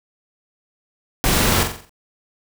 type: noise with echo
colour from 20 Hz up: pink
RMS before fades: -18 dBFS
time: 1.24-1.63 s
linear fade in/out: 0 ms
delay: 44 ms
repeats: 6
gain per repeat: -6 dB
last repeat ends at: 1.894 s
effects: none